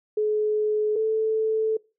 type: tone pair in turn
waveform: sine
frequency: 425.8 / 439 Hz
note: G#4 / A4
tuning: +43 / -4 cents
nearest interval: minor second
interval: 53 cents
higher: second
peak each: -20 dBFS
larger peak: neither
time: 0.17-0.96 / 0.96-1.77 s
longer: second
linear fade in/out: 5 ms
effects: noise-tail reverb RT60 0.3 s tail -23 dB re dry